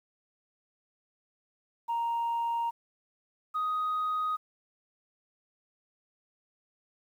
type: tone pair in turn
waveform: sine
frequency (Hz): 932.3 / 1249.9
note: A#5 / D#6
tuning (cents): 0 / +7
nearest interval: perfect fourth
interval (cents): 507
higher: second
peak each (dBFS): -26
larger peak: neither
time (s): 1.88-2.71 / 3.54-4.37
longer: neither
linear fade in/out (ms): 20
effects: tanh soft clip ceiling -25 dBFS + 10-bit